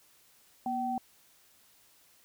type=tone pair together; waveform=sine; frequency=241.4 / 767 Hz; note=B3 / G5; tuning=-39 / -38 cents; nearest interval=octave + minor sixth; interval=2001 cents; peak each=-35 / -31 dBFS; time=0.66-0.98 s; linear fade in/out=2 ms; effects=white hiss -63 dBFS RMS until 2.24 s